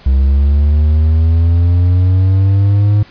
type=linear sweep; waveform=triangle; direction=up; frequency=65.41 to 104.6 Hz; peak=-5 dBFS; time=0.06-3.03 s; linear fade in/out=5 ms; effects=pink hiss -41 dBFS RMS until 3.1 s + resampled to 11025 Hz